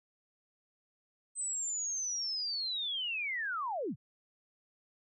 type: linear sweep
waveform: sine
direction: down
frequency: 8240 to 86.3 Hz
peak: -33 dBFS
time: 1.35-3.96 s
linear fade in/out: 50 ms
effects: none